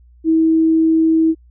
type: tone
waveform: sine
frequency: 322.4 Hz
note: E4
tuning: 38 cents flat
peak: -10 dBFS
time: 0.24-1.35 s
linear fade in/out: 50 ms
effects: added 60 Hz sine -44 dBFS peak until 1.5 s